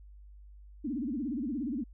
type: tone with vibrato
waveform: sine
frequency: 263.1 Hz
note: C4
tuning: 10 cents sharp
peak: -31 dBFS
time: 0.84-1.84 s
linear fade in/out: 10 ms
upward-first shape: sine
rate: 17 Hz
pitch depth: 270 cents each way
effects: added 50 Hz sine -49 dBFS peak until 1.93 s